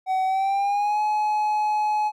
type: tone with pitch glide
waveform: triangle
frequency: 755 to 847.5 Hz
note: F#5 to G#5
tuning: +35 to +35 cents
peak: -18 dBFS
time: 0.06-2.12 s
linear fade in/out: 50 ms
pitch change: +200 cents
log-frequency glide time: 0.25-1.01 s
effects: none